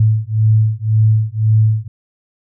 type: beating tone pair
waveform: sine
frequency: 108.3 / 110.2 Hz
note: A2 / A2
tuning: -27 / +3 cents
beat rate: 1.9 Hz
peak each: -13 dBFS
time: 0-1.88 s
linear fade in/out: 5 ms
effects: none